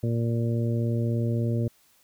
harmonic tone, 116.54 Hz, A#2, in tune, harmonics 1 / 2 / 3 / 4 / 5, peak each -24 / -30 / -34 / -36 / -38 dBFS, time 0.03-1.68 s, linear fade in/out 5 ms, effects white hiss -62 dBFS RMS until 2.03 s

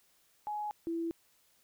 sine tone pair in turn, 839 / 333 Hz, G#5 / E4, +17 / +18 cents, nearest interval octave + major third, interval 1599 cents, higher first, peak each -34 / -32 dBFS, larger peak second, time 0.47-0.71 / 0.87-1.11 s, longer neither, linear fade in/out 0 ms, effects white hiss -69 dBFS RMS until 1.63 s

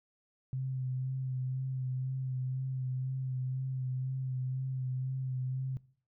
sine tone with vibrato, 130 Hz, C3, 11 cents flat, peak -32 dBFS, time 0.53-5.77 s, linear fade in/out 0 ms, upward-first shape sine, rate 2 Hz, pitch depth 25 cents each way, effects noise-tail reverb RT60 0.5 s tail -21 dB re dry

